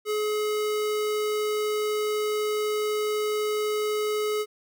square tone, 424 Hz, G#4, 36 cents sharp, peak -25 dBFS, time 0.05-4.46 s, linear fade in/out 50 ms, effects none

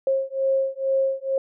sine beating tone pair, 536 / 538.2 Hz, C5 / C5, +42 / +49 cents, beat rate 2.2 Hz, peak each -23 dBFS, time 0.07-1.38 s, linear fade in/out 2 ms, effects none

